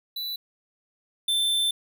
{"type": "tone pair in turn", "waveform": "square", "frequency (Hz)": [3969, 3547], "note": ["B7", "A7"], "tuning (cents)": [8, 13], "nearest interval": "major second", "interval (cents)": 195, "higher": "first", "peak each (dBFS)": [-30, -22], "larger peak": "second", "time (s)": [[0.16, 0.36], [1.28, 1.71]], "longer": "second", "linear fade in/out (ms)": 5, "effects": []}